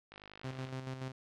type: click train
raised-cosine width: 0.3 ms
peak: -34 dBFS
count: 30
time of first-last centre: 0.12-0.69 s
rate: 50.9 Hz
type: tone with tremolo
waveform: sawtooth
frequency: 130.81 Hz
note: C3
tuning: in tune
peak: -34 dBFS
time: 0.44-1.12 s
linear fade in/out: 5 ms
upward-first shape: square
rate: 7 Hz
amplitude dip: 50%
effects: low-pass 6000 Hz 12 dB/octave